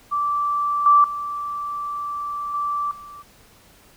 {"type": "tone with level steps", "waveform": "sine", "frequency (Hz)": 1166, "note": "D6", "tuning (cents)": -13, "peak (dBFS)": [-19, -10, -25, -21, -37], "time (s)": [0.11, 3.23], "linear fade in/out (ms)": 20, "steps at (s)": [0.86, 1.04, 2.54, 2.91], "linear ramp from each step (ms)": 2, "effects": ["pink hiss -52 dBFS RMS until 3.96 s"]}